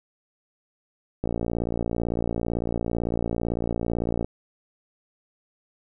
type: click train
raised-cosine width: 2 ms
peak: -13 dBFS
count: 175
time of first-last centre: 1.24-4.245 s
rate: 57.9 Hz
effects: none